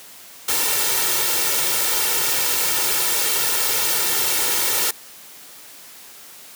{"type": "noise with comb filter", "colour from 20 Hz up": "white", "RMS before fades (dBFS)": -20, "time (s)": [0.48, 4.91], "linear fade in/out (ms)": 5, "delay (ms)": 2.2, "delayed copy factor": 0.65, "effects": ["white hiss -42 dBFS RMS until 6.55 s", "high-pass 150 Hz 12 dB/octave"]}